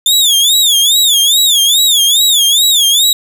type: tone with vibrato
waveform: sawtooth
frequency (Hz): 3520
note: A7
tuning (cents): 0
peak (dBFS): -4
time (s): 0.06-3.13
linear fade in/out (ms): 2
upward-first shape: sine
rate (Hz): 2.4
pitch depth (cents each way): 170
effects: none